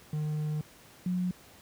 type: tone pair in turn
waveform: triangle / sine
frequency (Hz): 152.1 / 180.88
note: D#3 / F#3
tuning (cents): -39 / -39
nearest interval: minor third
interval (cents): 300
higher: second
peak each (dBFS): -27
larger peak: neither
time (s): 0.13-0.61 / 1.06-1.31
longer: first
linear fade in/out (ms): 2
effects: pink hiss -55 dBFS RMS until 1.61 s + high-pass 60 Hz 12 dB/octave